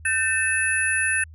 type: tone cluster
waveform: sine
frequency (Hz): 1538 / 1797 / 2609 / 10120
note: G6 / A6 / E7 / D#9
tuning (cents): -33 / +36 / -18 / +28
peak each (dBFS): -25 / -24 / -26 / -26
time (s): 0.05-1.24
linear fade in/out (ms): 5
effects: added 79 Hz sine -41 dBFS peak until 1.34 s